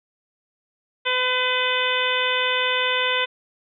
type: harmonic tone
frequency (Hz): 505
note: B4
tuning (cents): +39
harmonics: 1 / 2 / 3 / 4 / 5 / 6 / 7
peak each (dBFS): -27 / -27 / -27 / -27 / -27 / -27 / -27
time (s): 1.05-3.26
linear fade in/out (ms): 20
effects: none